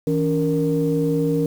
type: tone cluster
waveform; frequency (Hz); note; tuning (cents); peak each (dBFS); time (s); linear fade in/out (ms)
sine; 161.1 / 282.2 / 465.2; E3 / C#4 / A#4; -39 / +31 / -4; -21; 0.07-1.46; 2
effects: tanh soft clip ceiling -9 dBFS + 7-bit